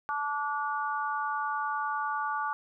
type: harmonic tone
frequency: 290 Hz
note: D4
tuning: 22 cents flat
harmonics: 3 / 4 / 5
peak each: -33 / -32 / -35 dBFS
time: 0.09-2.53 s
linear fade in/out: 0 ms
effects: none